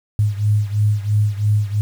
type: beating tone pair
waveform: sine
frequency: 103.83 / 106.83 Hz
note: G#2 / G#2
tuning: 0 / +49 cents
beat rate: 3 Hz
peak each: -16 / -19 dBFS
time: 0.19-1.81 s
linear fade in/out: 0 ms
effects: 7-bit